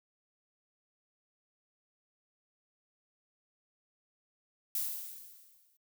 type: noise with exponential decay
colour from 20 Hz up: violet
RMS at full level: -32 dBFS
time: 4.75-5.77 s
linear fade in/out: 2 ms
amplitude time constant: 220 ms
effects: noise-tail reverb RT60 0.1 s tail -26 dB re dry